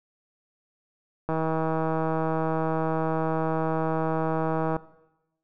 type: click train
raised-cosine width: 1 ms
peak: -14 dBFS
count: 557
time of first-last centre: 1.29-4.765 s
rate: 160 Hz
effects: noise-tail reverb RT60 0.9 s tail -17 dB re dry